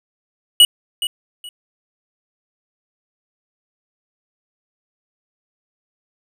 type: tone with echo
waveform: square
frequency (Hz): 2922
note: F#7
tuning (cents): -22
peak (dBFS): -6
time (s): 0.6-0.65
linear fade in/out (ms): 2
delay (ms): 420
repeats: 2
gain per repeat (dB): -13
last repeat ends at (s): 1.49
effects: none